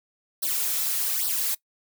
blue noise with flanger, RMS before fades -26 dBFS, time 0.42-1.55 s, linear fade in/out 10 ms, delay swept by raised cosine 0.21 to 4.61 ms, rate 1.2 Hz, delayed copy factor +0.95, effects noise-tail reverb RT60 0.1 s tail -21 dB re dry

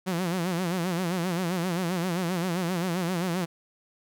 sawtooth tone with vibrato, 177 Hz, F3, 23 cents sharp, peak -22 dBFS, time 0.06-3.46 s, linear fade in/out 20 ms, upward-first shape sine, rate 7.6 Hz, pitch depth 120 cents each way, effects none

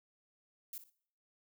violet noise with echo, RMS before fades -44 dBFS, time 0.73-0.78 s, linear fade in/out 2 ms, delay 59 ms, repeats 2, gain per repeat -12 dB, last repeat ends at 0.898 s, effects noise-tail reverb RT60 0.6 s tail -22 dB re dry

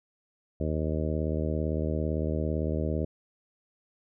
harmonic tone, 77.78 Hz, D#2, in tune, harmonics 1 / 2 / 3 / 4 / 5 / 6 / 7 / 8, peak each -30 / -33 / -35 / -36 / -37 / -38 / -38 / -39 dBFS, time 0.6-3.05 s, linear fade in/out 5 ms, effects none

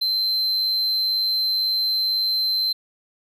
triangle tone, 4099 Hz, C8, 36 cents flat, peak -18 dBFS, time 0.01-2.73 s, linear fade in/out 10 ms, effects none

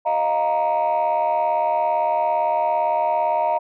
sine chord, Eb suspended second, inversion none, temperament just, 622.3 / 700 / 933.4 Hz, Eb5 / F5 / Bb5, 0 / +4 / +2 cents, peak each -21 / -21 / -19 dBFS, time 0.05-3.59 s, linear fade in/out 20 ms, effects tanh soft clip ceiling -13 dBFS

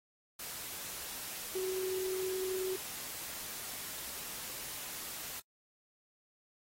sine tone in noise, 374.8 Hz, F#4, 22 cents sharp, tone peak -33 dBFS, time 1.55-2.76 s, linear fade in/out 5 ms, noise white, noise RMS -43 dBFS, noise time 0.39-5.4 s, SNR +7 dB, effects noise-tail reverb RT60 0.1 s tail -26 dB re dry + AAC 48 kbps

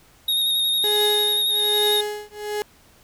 square tone with vibrato, 3729 Hz, A#7, in tune, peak -19 dBFS, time 0.28-2.01 s, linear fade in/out 5 ms, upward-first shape square, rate 11 Hz, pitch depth 19 cents each way
35% pulse tone with tremolo, 418.6 Hz, G#4, 14 cents sharp, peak -18 dBFS, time 0.84-2.62 s, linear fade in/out 0 ms, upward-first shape triangle, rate 1.2 Hz, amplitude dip 100%
effects pink hiss -54 dBFS RMS until 3.03 s

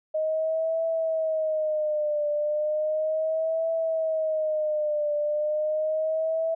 sine tone with vibrato, 622.3 Hz, D#5, in tune, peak -23 dBFS, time 0.14-6.55 s, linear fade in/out 10 ms, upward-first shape triangle, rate 0.35 Hz, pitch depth 92 cents each way, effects none

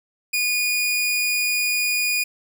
sawtooth tone, 2452 Hz, D#7, 26 cents flat, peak -16 dBFS, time 0.33-2.24 s, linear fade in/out 10 ms, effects none

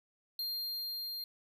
square tone with level ramp, 4200 Hz, C8, 6 cents sharp, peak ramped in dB -35 to -39 dBFS, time 0.39-1.24 s, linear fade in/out 2 ms, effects 11-bit

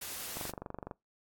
white noise, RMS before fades -41 dBFS, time 0.01-0.51 s, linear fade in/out 10 ms
click train, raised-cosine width 1 ms, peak -26 dBFS, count 14, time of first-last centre 0.37-0.912 s, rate 24 Hz
effects noise-tail reverb RT60 0.2 s tail -24 dB re dry + AAC 64 kbps

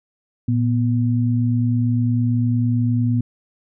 sine tone pair together, 115.5 / 244.3 Hz, A#2 / B3, -16 / -19 cents, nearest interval octave + minor second, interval 1297 cents, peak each -17 / -20 dBFS, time 0.48-3.21 s, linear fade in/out 5 ms, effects none

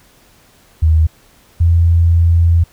sine tone pair in turn, 79.4 / 84.32 Hz, D#2 / E2, +36 / +40 cents, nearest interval minor second, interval 104 cents, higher second, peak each -7 dBFS, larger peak neither, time 0.82-1.07 / 1.6-2.64 s, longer second, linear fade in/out 10 ms, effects pink hiss -49 dBFS RMS until 2.72 s

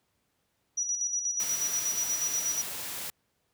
sine tone with tremolo, 5840 Hz, F#8, 24 cents flat, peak -26 dBFS, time 0.77-2.62 s, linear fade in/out 10 ms, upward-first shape square, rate 8.3 Hz, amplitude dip 50%
white noise, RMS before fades -37 dBFS, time 1.4-3.1 s, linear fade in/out 0 ms
effects pink hiss -75 dBFS RMS until 3.53 s + high-pass 60 Hz 12 dB/octave

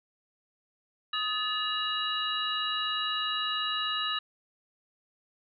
sine tone cluster, 1257 / 1733 / 2858 / 3901 Hz, D#6 / A6 / F7 / B7, +17 / -27 / +39 / -22 cents, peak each -33 / -37 / -33 / -33 dBFS, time 1.13-4.19 s, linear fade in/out 5 ms, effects none

